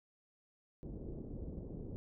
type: low-pass noise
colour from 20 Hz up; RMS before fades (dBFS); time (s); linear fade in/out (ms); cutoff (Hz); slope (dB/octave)
pink; -45; 0.83-1.96; 0; 450; 24
effects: none